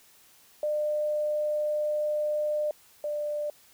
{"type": "tone pair in turn", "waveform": "sine", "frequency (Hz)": [601, 593.8], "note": ["D5", "D5"], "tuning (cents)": [40, 19], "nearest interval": "unison", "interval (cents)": 21, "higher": "first", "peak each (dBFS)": [-25, -28], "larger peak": "first", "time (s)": [[0.63, 2.71], [3.04, 3.5]], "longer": "first", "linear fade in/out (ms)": 2, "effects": ["white hiss -58 dBFS RMS until 3.73 s"]}